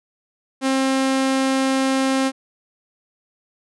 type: tone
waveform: sawtooth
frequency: 266.3 Hz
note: C4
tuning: 31 cents sharp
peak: -13 dBFS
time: 0.61-2.32 s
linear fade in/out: 50 ms
effects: resampled to 24000 Hz